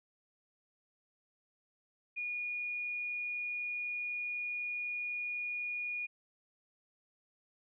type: tone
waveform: sine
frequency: 2444 Hz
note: D#7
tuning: 32 cents flat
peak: -35 dBFS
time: 2.16-6.07 s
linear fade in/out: 20 ms
effects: none